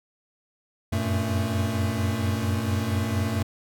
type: tone cluster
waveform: square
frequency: 91 / 95.4 / 115.8 / 222.7 Hz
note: F#2 / G2 / A#2 / A3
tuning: -28 / -47 / -11 / +21 cents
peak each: -31 / -28 / -31 / -30 dBFS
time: 0.92-3.43 s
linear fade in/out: 10 ms
effects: none